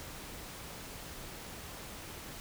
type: silence
effects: pink hiss -46 dBFS RMS until 2.4 s